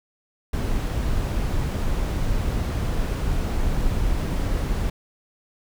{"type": "noise", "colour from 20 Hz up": "brown", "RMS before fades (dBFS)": -23, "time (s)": [0.53, 4.9], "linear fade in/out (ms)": 5, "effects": []}